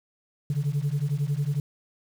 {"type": "beating tone pair", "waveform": "sine", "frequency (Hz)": [138.6, 149.6], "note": ["C#3", "D3"], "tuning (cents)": [0, 32], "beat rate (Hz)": 11, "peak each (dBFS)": -25, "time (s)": [0.5, 1.6], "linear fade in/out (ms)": 2, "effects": ["tanh soft clip ceiling -20 dBFS", "8-bit"]}